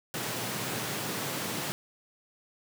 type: high-pass noise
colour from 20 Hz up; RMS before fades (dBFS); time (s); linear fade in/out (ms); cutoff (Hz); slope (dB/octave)
pink; -34; 0.14-1.72; 0; 110; 48
effects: none